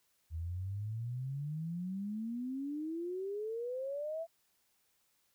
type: exponential sweep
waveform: sine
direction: up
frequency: 78.5 to 674 Hz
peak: -36 dBFS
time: 0.3-4.27 s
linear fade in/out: 50 ms
effects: white hiss -75 dBFS RMS until 5.34 s